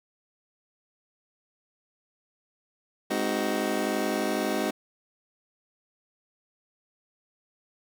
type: chord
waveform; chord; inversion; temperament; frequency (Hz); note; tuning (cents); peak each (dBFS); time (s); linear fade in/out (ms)
25% pulse; Ab dominant seventh; none; just; 207.7 / 259.6 / 311.5 / 373.8; Ab3 / C4 / Eb4 / Gb4; 0 / -13 / +2 / +18; -28; 3.1-4.71; 10
effects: none